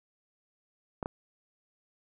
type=clicks; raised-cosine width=1 ms; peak=-19 dBFS; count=2; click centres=1.028 / 1.059 s; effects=none